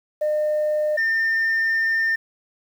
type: tone pair in turn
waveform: sine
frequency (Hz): 606 / 1806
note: D#5 / A6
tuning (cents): -46 / +45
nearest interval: octave + perfect fifth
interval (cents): 1891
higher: second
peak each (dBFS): -17 / -16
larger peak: second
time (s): 0.21-0.97 / 0.97-2.16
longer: second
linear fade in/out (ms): 10
effects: tanh soft clip ceiling -16 dBFS + 8-bit